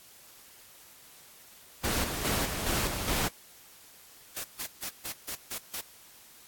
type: noise with tremolo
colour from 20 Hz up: pink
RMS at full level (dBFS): -29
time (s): 1.83-3.29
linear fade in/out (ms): 20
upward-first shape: square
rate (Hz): 2.4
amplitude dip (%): 45
type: noise bursts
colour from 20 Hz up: white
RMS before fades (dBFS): -36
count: 7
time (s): 4.36-5.813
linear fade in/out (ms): 10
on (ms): 79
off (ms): 150
effects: white hiss -54 dBFS RMS until 6.47 s + AAC 64 kbps